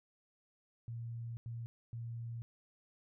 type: tone bursts at uneven times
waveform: sine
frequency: 116.54 Hz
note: A#2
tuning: in tune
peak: -40 dBFS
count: 3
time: 0.88-1.37 / 1.46-1.66 / 1.93-2.42 s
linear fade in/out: 0 ms
effects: none